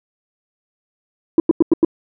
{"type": "tone bursts", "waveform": "sine", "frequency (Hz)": 329.7, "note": "E4", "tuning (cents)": 0, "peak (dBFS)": -5, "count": 5, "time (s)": [1.38, 1.848], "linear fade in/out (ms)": 2, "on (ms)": 20, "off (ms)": 92, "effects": ["tanh soft clip ceiling -5 dBFS"]}